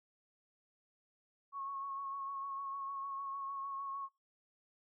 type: tone with vibrato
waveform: sine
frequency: 1100 Hz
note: C#6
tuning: 14 cents flat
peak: -39 dBFS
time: 1.52-4.09 s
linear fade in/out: 50 ms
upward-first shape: sine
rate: 6.6 Hz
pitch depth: 25 cents each way
effects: noise-tail reverb RT60 0.3 s tail -25 dB re dry